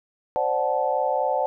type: chord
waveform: sine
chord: D dominant seventh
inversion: third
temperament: equal with one note detuned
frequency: 523.3 / 587.3 / 740 / 871.4 Hz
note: C5 / D5 / F#5 / A5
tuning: 0 / 0 / 0 / -17 cents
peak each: -26 dBFS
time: 0.36-1.46 s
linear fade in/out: 0 ms
effects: none